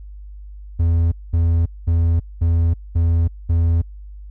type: tone bursts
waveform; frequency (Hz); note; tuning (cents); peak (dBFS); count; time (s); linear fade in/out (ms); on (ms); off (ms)
triangle; 83.7; E2; +27; -11; 6; 0.79-3.82; 10; 330; 210
effects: added 50 Hz sine -33 dBFS peak until 4.3 s